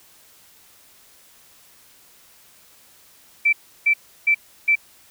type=tone bursts; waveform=sine; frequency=2330 Hz; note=D7; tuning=14 cents flat; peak=-13 dBFS; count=4; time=3.45-4.756 s; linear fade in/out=10 ms; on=79 ms; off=330 ms; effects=white hiss -52 dBFS RMS until 5.1 s